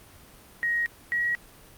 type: tone pair in turn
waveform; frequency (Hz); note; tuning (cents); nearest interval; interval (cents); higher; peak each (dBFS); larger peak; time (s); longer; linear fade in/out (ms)
sine; 1884 / 1909.2; A#6 / A#6; +18 / +41; unison; 23; second; -23; neither; 0.63-0.86 / 1.12-1.35; neither; 0
effects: pink hiss -51 dBFS RMS until 1.77 s + Opus 32 kbps